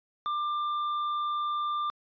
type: tone with tanh clipping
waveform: triangle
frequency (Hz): 1190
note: D6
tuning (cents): +22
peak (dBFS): -29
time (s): 0.26-1.9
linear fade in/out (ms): 0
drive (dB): 11
effects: resampled to 11025 Hz